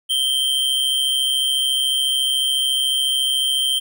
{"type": "tone with amplitude modulation", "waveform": "square", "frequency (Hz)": 3136, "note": "G7", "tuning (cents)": 0, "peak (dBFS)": -15, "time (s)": [0.09, 3.8], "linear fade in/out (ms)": 20, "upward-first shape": "sine", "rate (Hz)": 134, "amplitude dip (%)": 55, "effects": []}